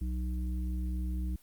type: harmonic tone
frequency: 62 Hz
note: B1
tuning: 7 cents sharp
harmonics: 1 / 3 / 5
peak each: -31 / -41 / -45 dBFS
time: 0.01-1.36 s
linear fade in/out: 5 ms
effects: white hiss -63 dBFS RMS until 1.42 s + Opus 32 kbps